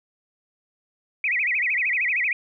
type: tone with vibrato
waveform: sine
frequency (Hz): 2217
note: C#7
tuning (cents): 0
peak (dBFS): -20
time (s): 1.24-2.33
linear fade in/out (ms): 2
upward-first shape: sine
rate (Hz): 13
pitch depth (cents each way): 260
effects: none